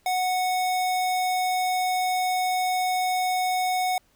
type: tone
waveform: square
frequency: 737 Hz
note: F#5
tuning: 7 cents flat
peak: -23 dBFS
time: 0.06-3.98 s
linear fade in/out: 2 ms
effects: pink hiss -64 dBFS RMS until 4.15 s